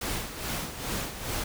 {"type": "noise with tremolo", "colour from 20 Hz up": "pink", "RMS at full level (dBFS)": -31, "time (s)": [0.01, 1.44], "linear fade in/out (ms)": 5, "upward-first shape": "sine", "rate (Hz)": 2.4, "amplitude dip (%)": 65, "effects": []}